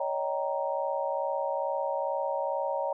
sine chord, Eb dominant seventh, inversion third, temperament just, 560 / 622.3 / 777.8 / 933.4 Hz, Db5 / Eb5 / G5 / Bb5, +18 / 0 / -14 / +2 cents, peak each -31 / -34 / -36 / -33 dBFS, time 0-2.93 s, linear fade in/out 5 ms, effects none

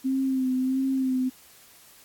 sine tone with vibrato, 261.6 Hz, C4, in tune, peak -22 dBFS, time 0.04-1.3 s, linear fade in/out 20 ms, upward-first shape sine, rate 1.5 Hz, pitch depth 36 cents each way, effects white hiss -53 dBFS RMS until 2.04 s + AAC 64 kbps

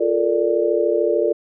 sine chord, Bb major seventh, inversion second, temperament equal with one note detuned, 349.2 / 432.7 / 466.2 / 587.3 Hz, F4 / A4 / Bb4 / D5, 0 / -29 / 0 / 0 cents, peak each -21 dBFS, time 0-1.33 s, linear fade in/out 10 ms, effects none

